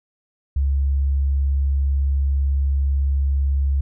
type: tone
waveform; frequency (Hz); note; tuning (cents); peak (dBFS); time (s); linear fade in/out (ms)
sine; 69; C#2; -7; -16; 0.56-3.81; 5
effects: none